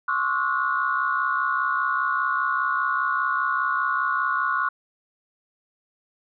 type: tone cluster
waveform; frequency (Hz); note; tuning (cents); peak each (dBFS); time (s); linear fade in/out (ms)
sine; 1064 / 1129 / 1309 / 1446; C6 / C#6 / E6 / F#6; +29 / +31 / -13 / -40; -27 / -26 / -30 / -24; 0.08-4.69; 5
effects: tanh soft clip ceiling -10 dBFS